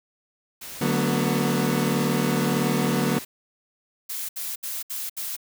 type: noise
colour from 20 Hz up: white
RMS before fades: -38 dBFS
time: 0.61-3.25 s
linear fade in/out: 10 ms
type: chord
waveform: 30% pulse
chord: B minor seventh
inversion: first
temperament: equal with one note detuned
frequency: 146.83 / 185 / 225.3 / 246.9 Hz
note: D3 / F#3 / A3 / B3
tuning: 0 / 0 / +41 / 0 cents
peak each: -24 dBFS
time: 0.81-3.19 s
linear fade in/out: 5 ms
type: noise bursts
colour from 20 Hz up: blue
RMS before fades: -31 dBFS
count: 5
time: 4.09-5.366 s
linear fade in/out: 10 ms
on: 200 ms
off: 69 ms
effects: none